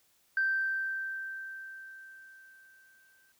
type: tone with exponential decay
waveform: sine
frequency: 1562 Hz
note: G6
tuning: 7 cents flat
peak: -24 dBFS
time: 0.37-3.32 s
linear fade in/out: 2 ms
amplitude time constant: 640 ms
effects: tanh soft clip ceiling -20 dBFS + white hiss -69 dBFS RMS until 3.39 s